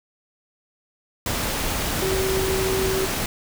sine tone in noise, 381.1 Hz, G4, 49 cents flat, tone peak -22 dBFS, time 2.02-3.06 s, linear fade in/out 2 ms, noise pink, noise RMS -25 dBFS, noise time 1.26-3.26 s, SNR 0 dB, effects none

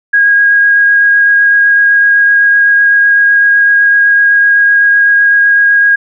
sine tone with vibrato, 1638 Hz, G#6, 24 cents flat, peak -4 dBFS, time 0.13-5.96 s, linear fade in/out 10 ms, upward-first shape triangle, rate 7.9 Hz, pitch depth 12 cents each way, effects none

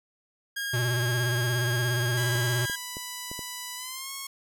sawtooth tone, 1628 Hz, G#6, 35 cents flat, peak -26 dBFS, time 0.56-2.76 s, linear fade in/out 10 ms
square tone with vibrato, 121.4 Hz, B2, 29 cents flat, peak -26 dBFS, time 0.73-2.66 s, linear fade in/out 10 ms, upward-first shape sine, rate 17 Hz, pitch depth 70 cents each way
5% pulse tone with pitch glide, 990 to 1092.1 Hz, B5 to C#6, +4 to -26 cents, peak -23 dBFS, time 2.17-4.27 s, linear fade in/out 5 ms, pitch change +170 cents, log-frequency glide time 3.76-4.11 s
clicks, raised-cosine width 2 ms, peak -26 dBFS, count 5, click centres 2.355 / 2.698 / 2.969 / 3.315 / 3.392 s
effects none

